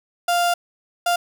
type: tone bursts at uneven times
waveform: 35% pulse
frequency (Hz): 698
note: F5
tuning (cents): -1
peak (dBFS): -15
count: 2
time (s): 0.28-0.54 / 1.06-1.16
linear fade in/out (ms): 5
effects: none